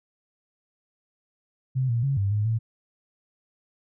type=tone with pitch steps; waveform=sine; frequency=130.2 / 117.3 / 137.8 / 99.1 / 104.8 / 112.5 Hz; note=C3 / A#2 / C#3 / G2 / G#2 / A2; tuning=-8 / +11 / -10 / +19 / +16 / +39 cents; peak=-21 dBFS; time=1.75-2.59 s; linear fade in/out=20 ms; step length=140 ms; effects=none